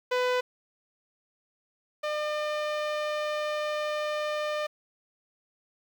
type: tone pair in turn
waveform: sawtooth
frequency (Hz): 499.8 / 602.1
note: B4 / D5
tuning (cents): +21 / +43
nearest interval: minor third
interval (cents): 322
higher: second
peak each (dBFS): -20 / -24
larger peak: first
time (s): 0.11-0.41 / 2.03-4.67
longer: second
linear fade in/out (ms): 10
effects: low-pass 4000 Hz 12 dB/octave + 9-bit